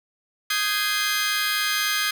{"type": "chord", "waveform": "20% pulse", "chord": "Ab major seventh", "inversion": "second", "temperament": "just", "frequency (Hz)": [1245.9, 1557.4, 1661.2, 2077], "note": ["Eb6", "G6", "Ab6", "C7"], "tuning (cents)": [2, -12, 0, -13], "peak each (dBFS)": [-23, -24, -22, -22], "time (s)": [0.5, 2.11], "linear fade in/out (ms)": 5, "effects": []}